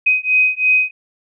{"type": "beating tone pair", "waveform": "sine", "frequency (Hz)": [2512, 2515], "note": ["D#7", "D#7"], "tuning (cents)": [16, 18], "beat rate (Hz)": 3, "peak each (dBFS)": -15, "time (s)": [0.06, 0.91], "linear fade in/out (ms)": 10, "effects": []}